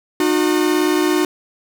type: tone pair together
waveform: 45% pulse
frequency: 304.8 / 362.9 Hz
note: D#4 / F#4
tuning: -36 / -34 cents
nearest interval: minor third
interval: 302 cents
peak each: -17 dBFS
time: 0.2-1.25 s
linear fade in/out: 2 ms
effects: 8-bit